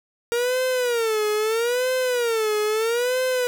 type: tone with vibrato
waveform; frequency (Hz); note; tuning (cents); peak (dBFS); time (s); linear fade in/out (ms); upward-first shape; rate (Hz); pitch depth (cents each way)
45% pulse; 466.2; A#4; 0; -20; 0.32-3.47; 0; sine; 0.77; 170
effects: none